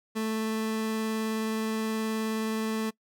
30% pulse tone with vibrato, 220 Hz, A3, in tune, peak -25 dBFS, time 0.15-2.91 s, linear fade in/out 20 ms, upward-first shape triangle, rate 19 Hz, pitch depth 8 cents each way, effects noise-tail reverb RT60 0.1 s tail -22 dB re dry

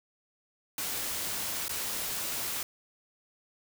white noise with dropouts, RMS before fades -34 dBFS, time 0.78-2.63 s, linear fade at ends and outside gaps 2 ms, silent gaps 1.682-1.693 s, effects none

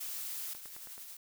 blue noise, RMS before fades -40 dBFS, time 0-0.54 s, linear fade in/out 10 ms
blue noise with tremolo, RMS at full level -46 dBFS, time 0.54-1.17 s, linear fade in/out 5 ms, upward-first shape triangle, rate 11 Hz, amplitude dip 40%
click train, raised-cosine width 0.5 ms, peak -37 dBFS, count 5, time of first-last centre 0.55-0.98 s, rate 9.31 Hz
effects none

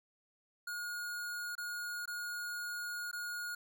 square tone with dropouts, 1437 Hz, F6, 49 cents sharp, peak -39 dBFS, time 0.67-3.55 s, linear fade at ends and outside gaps 5 ms, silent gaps 1.553-1.579 / 2.057-2.076 / 3.114-3.129 s, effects none

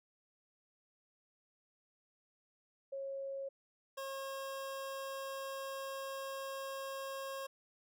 sine / 25% pulse tone pair in turn, 546 / 541.3 Hz, C#5 / C#5, -26 / -41 cents, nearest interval unison, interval 15 cents, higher first, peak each -39 / -37 dBFS, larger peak second, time 2.92-3.49 / 3.97-7.47 s, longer second, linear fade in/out 10 ms, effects none

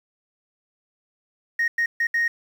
sine tone bursts at uneven times, 1864.7 Hz, A#6, in tune, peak -17 dBFS, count 4, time 1.59-1.68 / 1.78-1.86 / 2-2.07 / 2.14-2.28 s, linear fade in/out 5 ms, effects tanh soft clip ceiling -16 dBFS + 8-bit

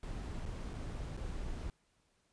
brown noise with dropouts, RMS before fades -41 dBFS, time 0.03-1.7 s, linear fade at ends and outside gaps 1 ms, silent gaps 0.454-0.46 / 0.735-0.739 / 1.168-1.174 s, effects pink hiss -75 dBFS RMS until 2.32 s + resampled to 22050 Hz

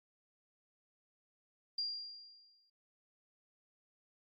sine tone with exponential decay, 4781 Hz, D8, 30 cents sharp, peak -33 dBFS, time 1.78-2.7 s, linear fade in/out 5 ms, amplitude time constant 200 ms, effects AAC 48 kbps

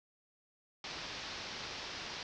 white low-pass noise, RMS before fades -44 dBFS, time 0.84-2.23 s, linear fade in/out 2 ms, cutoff 5500 Hz, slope 48 dB/octave, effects none

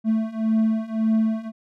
triangle beating tone pair, 220 / 221.8 Hz, A3 / A3, 0 / +14 cents, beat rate 1.8 Hz, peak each -21 / -19 dBFS, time 0.04-1.52 s, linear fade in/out 50 ms, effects none

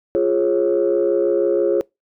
sine chord, Db major, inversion first, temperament equal with one note detuned, 349.2 / 415.3 / 543.9 Hz, F4 / Ab4 / Db5, 0 / 0 / -33 cents, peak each -18 dBFS, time 0.15-1.81 s, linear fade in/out 0 ms, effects noise-tail reverb RT60 0.2 s tail -25 dB re dry + tanh soft clip ceiling -8 dBFS

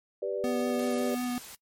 sine chord, G major, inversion none, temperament equal, 392 / 493.9 / 587.3 Hz, G4 / B4 / D5, 0 / 0 / 0 cents, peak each -33 dBFS, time 0.22-1.15 s, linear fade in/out 5 ms
square tone with vibrato, 246.9 Hz, B3, in tune, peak -30 dBFS, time 0.44-1.38 s, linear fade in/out 0 ms, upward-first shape sine, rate 5.4 Hz, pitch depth 11 cents each way
white noise, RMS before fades -45 dBFS, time 0.79-1.55 s, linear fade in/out 2 ms
effects noise-tail reverb RT60 0.1 s tail -21 dB re dry + MP3 64 kbps

